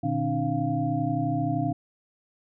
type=tone cluster; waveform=sine; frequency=119.5 / 150.1 / 268.4 / 300.9 / 695 Hz; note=A#2 / D3 / C4 / D4 / F5; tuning=+43 / +38 / +44 / +42 / -9 cents; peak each=-30 dBFS; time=0.03-1.73 s; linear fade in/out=10 ms; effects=none